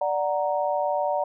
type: chord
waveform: sine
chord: D augmented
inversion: none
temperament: equal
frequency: 587.3 / 740 / 932.3 Hz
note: D5 / F#5 / A#5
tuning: 0 / 0 / 0 cents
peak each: -25 / -27 / -28 dBFS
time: 0.01-1.24 s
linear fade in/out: 5 ms
effects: none